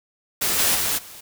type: noise with level steps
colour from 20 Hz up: white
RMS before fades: -22 / -19 / -23 / -41 dBFS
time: 0.41-1.21 s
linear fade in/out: 10 ms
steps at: 0.58 / 0.74 / 0.97 s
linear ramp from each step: 20 ms
effects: none